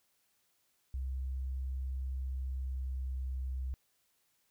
sine tone with pitch glide, 65.41 to 64.85 Hz, C2 to C2, 0 to -15 cents, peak -34 dBFS, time 0.94-3.74 s, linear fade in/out 0 ms, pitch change -15 cents, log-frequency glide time 2.11-3.27 s, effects white hiss -75 dBFS RMS until 4.5 s

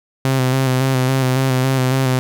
sawtooth tone with vibrato, 130.81 Hz, C3, in tune, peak -10 dBFS, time 0.25-2.19 s, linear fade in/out 0 ms, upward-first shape square, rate 3.6 Hz, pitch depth 30 cents each way, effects none

